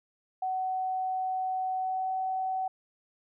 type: tone with pitch glide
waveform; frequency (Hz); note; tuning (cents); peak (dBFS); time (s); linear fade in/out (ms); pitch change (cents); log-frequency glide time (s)
sine; 750 to 755.2; F#5 to F#5; +23 to +35; -28; 0.42-2.68; 5; +12; 1.79-2.11
effects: none